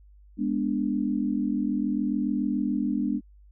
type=chord; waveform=sine; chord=G# diminished; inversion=none; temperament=equal with one note detuned; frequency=206.3 / 246.9 / 293.7 Hz; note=G#3 / B3 / D4; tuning=-11 / 0 / 0 cents; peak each=-28 dBFS; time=0.37-3.21 s; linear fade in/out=50 ms; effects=added 50 Hz sine -50 dBFS peak until 3.51 s